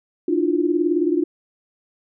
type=tone cluster; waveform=sine; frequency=298 / 337.1 / 355.9 Hz; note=D4 / E4 / F4; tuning=+25 / +39 / +33 cents; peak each=-21 dBFS; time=0.28-1.24 s; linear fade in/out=5 ms; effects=none